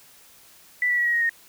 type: tone with pitch steps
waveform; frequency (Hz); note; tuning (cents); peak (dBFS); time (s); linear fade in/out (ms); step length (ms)
sine; 1975.5 / 1950.6 / 1925.9 / 1901.6 / 1877.6 / 1853.9; B6 / B6 / B6 / A#6 / A#6 / A#6; 0 / -22 / -44 / +34 / +12 / -10; -19; 0.82-1.294; 2; 79
effects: white hiss -52 dBFS RMS until 1.48 s